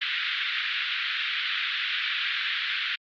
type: band-pass noise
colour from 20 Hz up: white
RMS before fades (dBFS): -29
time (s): 0.01-2.96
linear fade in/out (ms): 10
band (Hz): 1400 to 3700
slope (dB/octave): 48
effects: Opus 48 kbps